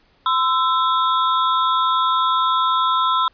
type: ring-modulated tone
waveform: square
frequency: 1174.7 Hz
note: D6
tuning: in tune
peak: -13 dBFS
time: 0.26-3.28 s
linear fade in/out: 2 ms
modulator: 150 Hz
effects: pink hiss -58 dBFS RMS until 3.33 s + resampled to 11025 Hz